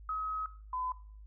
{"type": "tone pair in turn", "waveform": "sine", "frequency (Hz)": [1274, 1011.2], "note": ["D#6", "B5"], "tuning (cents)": [41, 41], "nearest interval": "major third", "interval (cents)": 400, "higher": "first", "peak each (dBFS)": [-32, -33], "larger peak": "first", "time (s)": [[0.09, 0.46], [0.73, 0.92]], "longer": "first", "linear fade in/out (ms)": 2, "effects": ["noise-tail reverb RT60 0.5 s tail -17 dB re dry", "added 52 Hz sine -48 dBFS peak until 1.26 s"]}